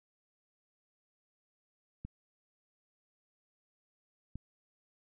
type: clicks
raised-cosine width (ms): 5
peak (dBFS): -29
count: 2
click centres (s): 2.05 / 4.356
effects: none